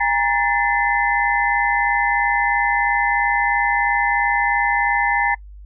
sine tone cluster, 814 / 937 / 1763 / 2045 Hz, G#5 / A#5 / A6 / C7, -35 / +9 / +3 / -40 cents, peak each -21 dBFS, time 0-5.35 s, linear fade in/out 10 ms, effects noise-tail reverb RT60 0.1 s tail -25 dB re dry + added 50 Hz sine -36 dBFS peak until 5.65 s

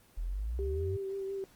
sine exponential sweep, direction up, 39 to 99 Hz, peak -32 dBFS, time 0.17-0.97 s, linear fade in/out 10 ms
sine tone with vibrato, 390 Hz, G4, 9 cents flat, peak -34 dBFS, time 0.59-1.44 s, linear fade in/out 0 ms, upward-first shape sine, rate 5.7 Hz, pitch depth 20 cents each way
effects pink hiss -62 dBFS RMS until 1.55 s + Opus 24 kbps

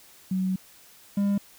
sine / triangle tone pair in turn, 187.3 / 201 Hz, F#3 / G3, +21 / +44 cents, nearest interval minor second, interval 123 cents, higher second, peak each -23 / -19 dBFS, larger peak second, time 0.31-0.56 / 1.17-1.38 s, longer first, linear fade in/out 5 ms, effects white hiss -53 dBFS RMS until 1.58 s

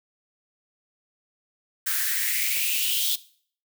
blue noise with high-pass filter sweep, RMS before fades -25 dBFS, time 1.86-3.16 s, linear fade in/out 10 ms, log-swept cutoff 1500 to 3500 Hz, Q 6, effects noise-tail reverb RT60 0.5 s tail -18 dB re dry

